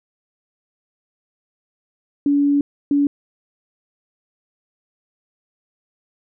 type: tone bursts at uneven times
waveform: sine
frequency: 285.4 Hz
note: D4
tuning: 49 cents flat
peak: -13 dBFS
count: 2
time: 2.26-2.61 / 2.91-3.07 s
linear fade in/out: 2 ms
effects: none